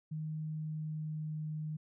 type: tone with pitch glide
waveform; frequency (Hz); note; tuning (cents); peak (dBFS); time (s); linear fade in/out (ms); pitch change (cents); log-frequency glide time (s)
sine; 155.56 to 154.22; D#3 to D#3; 0 to -15; -36; 0.11-1.77; 10; -15; 0.43-1.45
effects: none